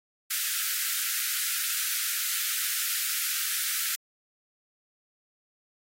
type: high-pass noise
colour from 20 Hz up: white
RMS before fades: -29 dBFS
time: 0.3-3.96 s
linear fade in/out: 10 ms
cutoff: 1300 Hz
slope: 96 dB/octave
effects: AAC 48 kbps